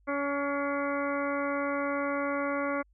harmonic tone with a mistuned harmonic, 282.3 Hz, C#4, 32 cents sharp, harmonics 1 / 2 / 3 / 4 / 5 / 6 / 7 / 8, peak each -33 / -32 / -42 / -35 / -37 / -46 / -40 / -46 dBFS, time 0.07-2.83 s, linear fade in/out 20 ms, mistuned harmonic 7, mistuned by +56 cents, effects added 50 Hz sine -61 dBFS peak until 2.93 s

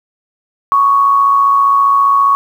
sine tone with amplitude modulation, 1113 Hz, C#6, 7 cents sharp, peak -5 dBFS, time 0.72-2.35 s, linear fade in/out 0 ms, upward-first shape sine, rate 115 Hz, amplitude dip 40%, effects 7-bit

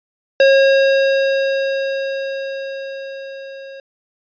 square tone with level ramp, 543 Hz, C#5, 36 cents flat, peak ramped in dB -8 to -33 dBFS, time 0.4-3.8 s, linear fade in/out 2 ms, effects resampled to 11025 Hz

